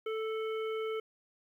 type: harmonic tone with a mistuned harmonic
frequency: 440 Hz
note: A4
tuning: in tune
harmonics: 1 / 3 / 5 / 7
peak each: -33 / -43 / -47 / -50 dBFS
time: 0.06-1 s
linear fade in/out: 5 ms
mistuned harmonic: 7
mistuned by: -19 cents
effects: 11-bit